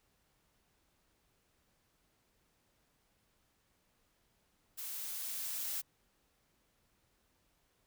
blue noise with level ramp, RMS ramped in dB -43 to -38 dBFS, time 4.77-5.82 s, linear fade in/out 20 ms, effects pink hiss -75 dBFS RMS until 7.86 s

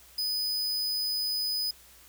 45% pulse tone, 5000 Hz, D#8, 8 cents sharp, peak -27 dBFS, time 0.18-1.71 s, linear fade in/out 5 ms, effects added 60 Hz sine -62 dBFS peak until 2.08 s + white hiss -55 dBFS RMS until 2.08 s

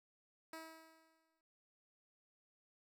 10% pulse tone with exponential decay, 322.2 Hz, E4, 39 cents flat, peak -38 dBFS, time 0.53-1.41 s, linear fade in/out 2 ms, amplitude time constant 190 ms, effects none

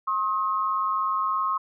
sine tone pair together, 1071 / 1268 Hz, C6 / D#6, +40 / +32 cents, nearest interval minor third, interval 292 cents, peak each -24 / -27 dBFS, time 0.07-1.58 s, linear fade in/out 10 ms, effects none

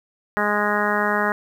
harmonic tone, 207.7 Hz, G#3, in tune, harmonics 1 / 2 / 3 / 4 / 5 / 6 / 7 / 8 / 9, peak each -27 / -27 / -27 / -27 / -27 / -27 / -27 / -27 / -27 dBFS, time 0.37-1.32 s, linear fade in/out 0 ms, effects 8-bit

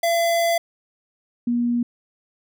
square / sine tone pair in turn, 677 / 239.4 Hz, E5 / A#3, +46 / +46 cents, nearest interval octave + tritone, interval 1800 cents, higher first, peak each -18 dBFS, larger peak neither, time 0.03-0.58 / 1.47-1.83 s, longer first, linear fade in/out 5 ms, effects none

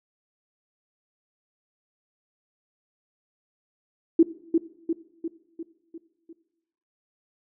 sine tone with echo, 330 Hz, E4, 2 cents sharp, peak -11 dBFS, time 4.19-4.23 s, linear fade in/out 5 ms, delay 350 ms, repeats 6, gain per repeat -5 dB, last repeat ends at 6.33 s, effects noise-tail reverb RT60 0.9 s tail -17 dB re dry

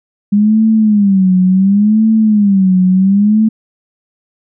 sine tone with vibrato, 201.6 Hz, G3, 49 cents sharp, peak -6 dBFS, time 0.32-3.49 s, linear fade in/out 10 ms, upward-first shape sine, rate 0.7 Hz, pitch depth 160 cents each way, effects none

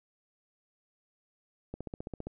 click train, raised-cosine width 2 ms, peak -25 dBFS, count 9, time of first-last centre 1.74-2.27 s, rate 15.1 Hz, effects none

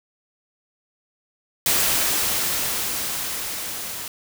white noise with level ramp, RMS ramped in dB -19 to -32 dBFS, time 1.66-4.08 s, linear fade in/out 2 ms, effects none

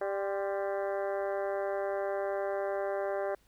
harmonic tone with a mistuned harmonic, 197.2 Hz, G3, 11 cents sharp, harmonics 2 / 3 / 4 / 5 / 6 / 7 / 8 / 9 / 10, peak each -35 / -33 / -39 / -47 / -47 / -49 / -46 / -51 / -53 dBFS, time 0.01-3.35 s, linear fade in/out 5 ms, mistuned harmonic 5, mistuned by +90 cents, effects added 50 Hz sine -68 dBFS peak until 3.47 s + pink hiss -68 dBFS RMS until 3.47 s

